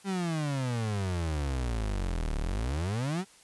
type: exponential two-way sweep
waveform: 35% pulse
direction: down then up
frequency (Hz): 200 to 35.55 to 200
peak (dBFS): -27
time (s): 0.04-3.25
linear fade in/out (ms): 50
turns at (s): 2.38
effects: white hiss -57 dBFS RMS until 3.43 s + resampled to 24000 Hz